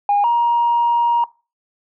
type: tone pair in turn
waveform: sine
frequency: 815 / 944.6 Hz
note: G#5 / A#5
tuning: -33 / +23 cents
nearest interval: minor third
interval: 256 cents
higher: second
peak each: -11 / -11 dBFS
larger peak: neither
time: 0.09-0.24 / 0.24-1.24 s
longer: second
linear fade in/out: 2 ms
effects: noise-tail reverb RT60 0.3 s tail -21 dB re dry + tanh soft clip ceiling -9 dBFS